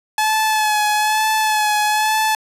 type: tone with vibrato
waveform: sawtooth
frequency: 857 Hz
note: A5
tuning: 46 cents flat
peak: -11 dBFS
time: 0.18-2.35 s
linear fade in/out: 2 ms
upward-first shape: sine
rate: 1.1 Hz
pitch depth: 29 cents each way
effects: resampled to 32000 Hz + 8-bit